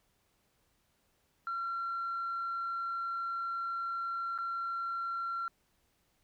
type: tone with dropouts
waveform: sine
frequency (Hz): 1366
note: F6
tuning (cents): -39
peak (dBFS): -32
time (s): 1.47-5.48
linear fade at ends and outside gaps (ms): 1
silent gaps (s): 4.378-4.386
effects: tanh soft clip ceiling -30 dBFS + pink hiss -74 dBFS RMS until 6.23 s